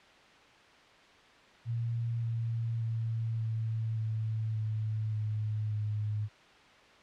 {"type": "tone with pitch steps", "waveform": "sine", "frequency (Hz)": [116.54, 114.94, 113.35, 111.79, 110.25, 108.74, 107.24, 105.76], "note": ["A#2", "A#2", "A#2", "A2", "A2", "A2", "A2", "G#2"], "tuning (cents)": [0, -24, -48, 28, 4, -20, -44, 32], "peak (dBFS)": -30, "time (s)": [1.65, 6.29], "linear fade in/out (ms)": 50, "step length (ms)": 580, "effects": ["white hiss -57 dBFS RMS until 7.02 s", "low-pass 3000 Hz 12 dB/octave"]}